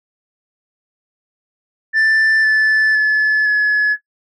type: tone with pitch steps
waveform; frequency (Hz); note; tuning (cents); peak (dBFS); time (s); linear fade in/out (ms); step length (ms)
sine; 1768 / 1745.7 / 1723.6 / 1701.9; A6 / A6 / A6 / G#6; +8 / -14 / -36 / +42; -8; 1.93-3.97; 50; 510
effects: noise-tail reverb RT60 0.1 s tail -17 dB re dry + tanh soft clip ceiling -10 dBFS